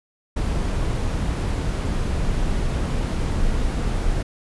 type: noise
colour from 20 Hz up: brown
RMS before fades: -22 dBFS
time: 0.36-4.23 s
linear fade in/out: 10 ms
effects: resampled to 24000 Hz